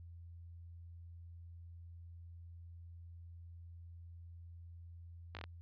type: slowing click train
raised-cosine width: 0.3 ms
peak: -29 dBFS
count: 5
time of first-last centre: 5.35-5.44 s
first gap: 18 ms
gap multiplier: 1.15
effects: added 85 Hz sine -50 dBFS peak until 5.61 s + resampled to 11025 Hz